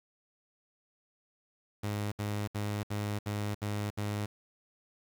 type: tone bursts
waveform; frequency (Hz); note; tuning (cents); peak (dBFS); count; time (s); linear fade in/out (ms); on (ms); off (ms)
sawtooth; 103.83; G#2; 0; -28; 7; 1.83-4.262; 10; 290; 67
effects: 9-bit